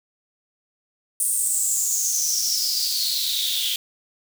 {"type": "noise with high-pass filter sweep", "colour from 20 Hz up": "white", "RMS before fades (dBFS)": -23, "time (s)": [1.2, 3.76], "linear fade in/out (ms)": 2, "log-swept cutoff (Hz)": [9200, 3200], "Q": 8, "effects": []}